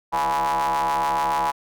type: ring-modulated tone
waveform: 45% pulse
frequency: 73.4 Hz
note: D2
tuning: in tune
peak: -17 dBFS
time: 0.12-1.52 s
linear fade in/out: 20 ms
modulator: 914 Hz
effects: none